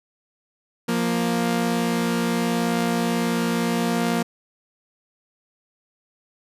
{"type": "tone pair together", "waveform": "sawtooth", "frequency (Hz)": [175.23, 233.9], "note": ["F3", "A#3"], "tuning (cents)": [6, 6], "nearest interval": "perfect fourth", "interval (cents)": 500, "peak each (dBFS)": [-21, -18], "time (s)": [0.88, 4.23], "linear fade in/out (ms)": 10, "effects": ["resampled to 32000 Hz"]}